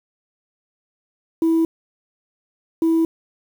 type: tone bursts at uneven times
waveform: sine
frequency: 327.2 Hz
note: E4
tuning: 13 cents flat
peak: -12 dBFS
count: 2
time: 1.42-1.65 / 2.82-3.05 s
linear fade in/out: 2 ms
effects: tanh soft clip ceiling -12 dBFS + 7-bit